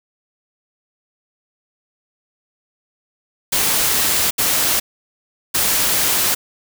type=noise bursts at uneven times; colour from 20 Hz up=white; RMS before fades=-17 dBFS; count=3; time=3.52-4.31 / 4.38-4.8 / 5.54-6.35 s; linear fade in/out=10 ms; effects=none